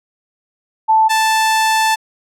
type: tone pair in turn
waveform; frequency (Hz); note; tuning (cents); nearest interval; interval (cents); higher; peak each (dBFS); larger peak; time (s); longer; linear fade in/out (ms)
sine / sawtooth; 880 / 880; A5 / A5; 0 / 0; unison; 0; neither; -8; neither; 0.88-1.09 / 1.09-1.96; second; 20
effects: low-pass 12000 Hz 12 dB/octave